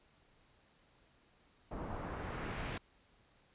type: noise with low-pass filter sweep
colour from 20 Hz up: pink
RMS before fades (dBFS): -42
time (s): 1.71-2.78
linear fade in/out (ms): 5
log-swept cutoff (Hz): 860 to 2800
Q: 1.1
effects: pink hiss -69 dBFS RMS until 3.54 s + resampled to 8000 Hz